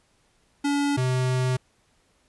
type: tone pair in turn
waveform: square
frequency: 285.2 / 128.07 Hz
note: C#4 / C3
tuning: +49 / -37 cents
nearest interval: octave + major second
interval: 1386 cents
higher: first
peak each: -22 dBFS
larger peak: neither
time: 0.64-0.97 / 0.97-1.57 s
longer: second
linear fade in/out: 10 ms
effects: pink hiss -65 dBFS RMS until 2.28 s + resampled to 24000 Hz